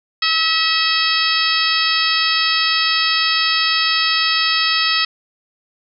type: harmonic tone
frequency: 646 Hz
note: E5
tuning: 35 cents flat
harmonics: 2 / 3 / 4 / 5 / 6 / 7 / 8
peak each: -22 / -22 / -22 / -22 / -22 / -22 / -22 dBFS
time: 0.22-5.05 s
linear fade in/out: 5 ms
effects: none